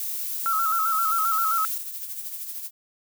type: noise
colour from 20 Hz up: violet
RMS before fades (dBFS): -30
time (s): 0-1.78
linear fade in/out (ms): 2
type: tone with vibrato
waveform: sine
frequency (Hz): 1318.5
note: E6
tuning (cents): 0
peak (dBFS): -21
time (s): 0.46-1.65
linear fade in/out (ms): 0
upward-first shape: square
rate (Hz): 7.6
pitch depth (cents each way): 48
type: noise with tremolo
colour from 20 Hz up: violet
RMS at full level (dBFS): -32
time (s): 0.94-2.71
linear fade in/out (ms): 50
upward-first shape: triangle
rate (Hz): 13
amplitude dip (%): 55
effects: none